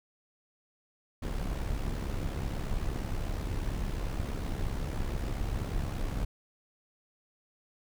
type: noise with amplitude modulation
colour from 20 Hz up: brown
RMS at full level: -30 dBFS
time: 1.22-6.25 s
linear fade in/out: 10 ms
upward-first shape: sine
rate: 68.5 Hz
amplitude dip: 60%
effects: none